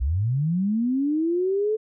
sine linear sweep, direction up, 56.6 to 440.7 Hz, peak -20 dBFS, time 0-1.77 s, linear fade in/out 20 ms, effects none

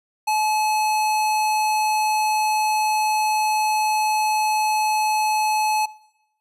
square tone, 858 Hz, A5, 44 cents flat, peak -19 dBFS, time 0.27-5.86 s, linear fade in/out 10 ms, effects noise-tail reverb RT60 0.9 s tail -21 dB re dry + resampled to 32000 Hz

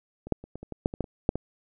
clicks, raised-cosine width 2 ms, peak -27 / -10 / -29 / -24 / -27 / -22 / -9 / -22 / -13 / -29 / -7 / -16 dBFS, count 12, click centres 0.27 / 0.323 / 0.44 / 0.556 / 0.63 / 0.723 / 0.859 / 0.939 / 1.007 / 1.042 / 1.291 / 1.356 s, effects none

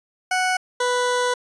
20% pulse tone pair in turn, 740 / 493.9 Hz, F#5 / B4, 0 / 0 cents, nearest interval perfect fifth, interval 700 cents, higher first, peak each -14 dBFS, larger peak neither, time 0.31-0.57 / 0.8-1.34 s, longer second, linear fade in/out 5 ms, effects resampled to 22050 Hz

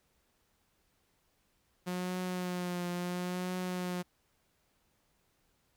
sawtooth tone with vibrato, 179.5 Hz, F3, 48 cents sharp, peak -30 dBFS, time 1.86-4.03 s, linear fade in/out 20 ms, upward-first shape triangle, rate 0.73 Hz, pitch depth 35 cents each way, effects pink hiss -74 dBFS RMS until 5.76 s

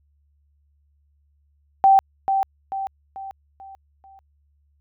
sine tone with echo, 778 Hz, G5, 13 cents flat, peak -10 dBFS, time 1.84-1.99 s, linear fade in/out 0 ms, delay 440 ms, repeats 5, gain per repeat -7 dB, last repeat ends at 4.19 s, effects added 72 Hz sine -60 dBFS peak until 4.8 s

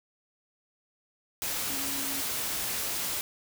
sine tone in noise, 274.8 Hz, C#4, 15 cents flat, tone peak -40 dBFS, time 1.7-2.21 s, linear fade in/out 0 ms, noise white, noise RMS -32 dBFS, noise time 1.42-3.21 s, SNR -11 dB, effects none

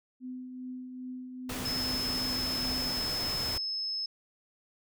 sine tone with tremolo, 253.9 Hz, B3, 48 cents sharp, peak -36 dBFS, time 0.2-3.03 s, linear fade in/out 50 ms, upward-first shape triangle, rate 2.5 Hz, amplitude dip 45%
pink noise, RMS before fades -37 dBFS, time 1.49-3.58 s, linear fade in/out 5 ms
sine tone, 5200 Hz, E8, 24 cents flat, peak -31 dBFS, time 1.65-4.06 s, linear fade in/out 5 ms
effects none

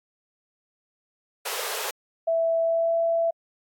pink high-pass noise, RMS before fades -30 dBFS, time 1.45-1.91 s, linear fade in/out 10 ms, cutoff 400 Hz, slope 96 dB/octave
sine tone with pitch glide, 660 to 666.9 Hz, E5 to E5, +2 to +20 cents, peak -20 dBFS, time 2.27-3.31 s, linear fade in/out 10 ms, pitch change +18 cents, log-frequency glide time 2.61-2.95 s
effects AAC 64 kbps

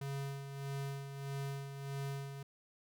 square tone with tremolo, 138.59 Hz, C#3, in tune, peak -38 dBFS, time 0.01-2.43 s, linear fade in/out 5 ms, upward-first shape sine, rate 1.6 Hz, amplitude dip 55%, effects none

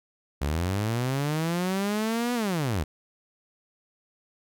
sawtooth linear two-way sweep, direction up then down, 67.1 to 246.9 to 67.7 Hz, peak -21 dBFS, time 0.41-2.84 s, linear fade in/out 10 ms, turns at 2.34 s, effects none

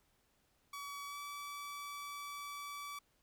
sawtooth tone with pitch glide, 1137 to 1150.9 Hz, C#6 to D6, +44 to -35 cents, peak -40 dBFS, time 0.73-2.99 s, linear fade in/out 5 ms, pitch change +21 cents, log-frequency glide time 1.06-1.18 s, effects pink hiss -75 dBFS RMS until 3.22 s

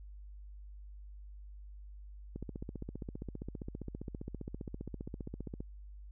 click train, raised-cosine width 3 ms, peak -28 dBFS, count 50, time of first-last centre 2.36-5.605 s, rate 15.1 Hz, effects added 50 Hz sine -47 dBFS peak until 6.11 s

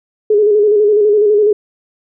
sine tone with vibrato, 418.6 Hz, G#4, 14 cents sharp, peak -7 dBFS, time 0.3-1.53 s, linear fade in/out 5 ms, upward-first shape square, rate 12 Hz, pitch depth 42 cents each way, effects none

